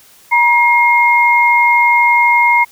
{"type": "tone pair together", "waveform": "sine", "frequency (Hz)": [952.3, 2136], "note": ["A#5", "C7"], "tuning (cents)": [37, 35], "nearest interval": "octave + major second", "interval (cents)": 1398, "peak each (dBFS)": -10, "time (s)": [0.31, 2.65], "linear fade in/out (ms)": 20, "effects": ["white hiss -45 dBFS RMS until 2.71 s"]}